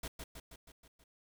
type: noise with echo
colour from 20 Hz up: pink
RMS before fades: -41 dBFS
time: 0.03-0.08 s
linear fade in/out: 5 ms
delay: 160 ms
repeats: 6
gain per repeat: -4 dB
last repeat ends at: 1.04 s
effects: none